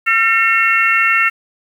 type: harmonic tone with a mistuned harmonic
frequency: 453.2 Hz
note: A#4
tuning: 49 cents flat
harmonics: 3 / 4 / 5 / 6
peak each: -16 / -16 / -16 / -16 dBFS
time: 0.06-1.3 s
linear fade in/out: 20 ms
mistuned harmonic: 5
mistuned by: -68 cents
effects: 7-bit